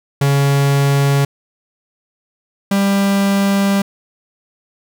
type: tone pair in turn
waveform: 45% pulse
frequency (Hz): 140 / 197.99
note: C#3 / G3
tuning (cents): +18 / +18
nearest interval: tritone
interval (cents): 600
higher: second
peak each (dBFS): -11 / -12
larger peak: first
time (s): 0.21-1.25 / 2.71-3.82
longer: second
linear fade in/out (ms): 5
effects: none